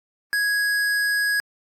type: tone with tanh clipping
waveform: sine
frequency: 1661.2 Hz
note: G#6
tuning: in tune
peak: -21 dBFS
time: 0.33-1.4 s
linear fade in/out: 0 ms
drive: 18 dB
effects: AAC 64 kbps

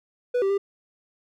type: tone with pitch steps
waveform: triangle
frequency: 492.1 / 390.6 / 397.5 Hz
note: B4 / G4 / G4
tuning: -6 / -6 / +24 cents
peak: -18 dBFS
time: 0.34-0.58 s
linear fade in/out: 10 ms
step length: 80 ms
effects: none

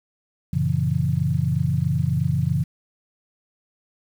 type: chord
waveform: sine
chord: F# dominant seventh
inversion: none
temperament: just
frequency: 92.5 / 115.62 / 138.75 / 166.5 Hz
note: F#2 / A#2 / C#3 / E3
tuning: 0 / -14 / +2 / +18 cents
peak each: -26 / -27 / -22 / -24 dBFS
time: 0.53-2.64 s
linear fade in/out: 5 ms
effects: 8-bit

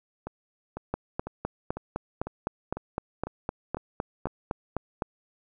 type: two click trains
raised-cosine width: 1 ms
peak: -21 / -14 dBFS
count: 9 / 17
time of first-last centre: 0.27-4.27 / 0.94-5.022 s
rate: 2 / 3.92 Hz
effects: none

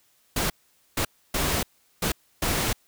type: noise bursts at uneven times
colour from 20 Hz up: pink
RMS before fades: -25 dBFS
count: 5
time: 0.36-0.5 / 0.97-1.05 / 1.34-1.63 / 2.02-2.12 / 2.42-2.73 s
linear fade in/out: 5 ms
effects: white hiss -64 dBFS RMS until 2.87 s

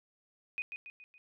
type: tone with echo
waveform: sine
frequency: 2489 Hz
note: D#7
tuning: in tune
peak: -33 dBFS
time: 0.58-0.62 s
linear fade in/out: 0 ms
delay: 140 ms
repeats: 4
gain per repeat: -6 dB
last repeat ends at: 1.18 s
effects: none

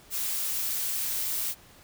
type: noise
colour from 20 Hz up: blue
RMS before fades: -30 dBFS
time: 0.1-1.55 s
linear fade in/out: 50 ms
effects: pink hiss -54 dBFS RMS until 1.83 s

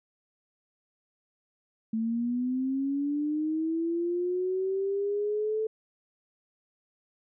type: linear sweep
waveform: sine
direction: up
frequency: 220.1 to 440 Hz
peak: -26 dBFS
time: 1.93-5.67 s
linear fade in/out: 5 ms
effects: none

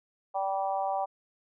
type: harmonic tone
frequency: 194.1 Hz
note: G3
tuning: 17 cents flat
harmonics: 3 / 4 / 5 / 6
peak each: -34 / -29 / -36 / -41 dBFS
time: 0.34-1.06 s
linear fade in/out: 20 ms
effects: none

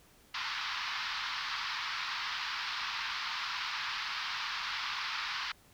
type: band-pass noise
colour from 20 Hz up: pink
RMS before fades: -37 dBFS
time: 0.34-5.52 s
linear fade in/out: 5 ms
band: 960 to 5100 Hz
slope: 48 dB/octave
effects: pink hiss -62 dBFS RMS until 5.73 s

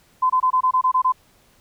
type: tone bursts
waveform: sine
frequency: 1023 Hz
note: C6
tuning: 39 cents flat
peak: -14 dBFS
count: 9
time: 0.22-1.123 s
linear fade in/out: 10 ms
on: 79 ms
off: 24 ms
effects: pink hiss -57 dBFS RMS until 1.6 s

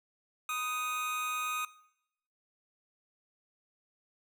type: tone with amplitude modulation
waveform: 25% pulse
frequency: 1246 Hz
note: D#6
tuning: 2 cents sharp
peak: -27 dBFS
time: 0.49-1.65 s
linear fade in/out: 2 ms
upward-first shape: sine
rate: 270 Hz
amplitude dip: 40%
effects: noise-tail reverb RT60 0.8 s tail -20 dB re dry

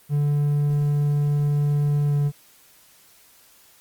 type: tone with pitch glide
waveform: triangle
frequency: 145.7 to 144.53 Hz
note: D3 to D3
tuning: -13 to -27 cents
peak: -16 dBFS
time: 0.09-2.32 s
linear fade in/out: 50 ms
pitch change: -14 cents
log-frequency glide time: 2.05-2.16 s
effects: white hiss -54 dBFS RMS until 3.8 s + Opus 32 kbps

